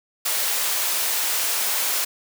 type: high-pass noise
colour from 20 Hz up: white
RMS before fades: -23 dBFS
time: 0.25-2.05 s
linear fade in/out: 10 ms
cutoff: 530 Hz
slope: 12 dB/octave
effects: none